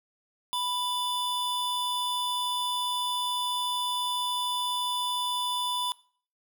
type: tone pair together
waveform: square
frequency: 987.8 / 3506 Hz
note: B5 / A7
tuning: 0 / -7 cents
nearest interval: octave + minor seventh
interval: 2193 cents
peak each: -31 / -31 dBFS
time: 0.53-5.92 s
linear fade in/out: 0 ms
effects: noise-tail reverb RT60 0.5 s tail -22 dB re dry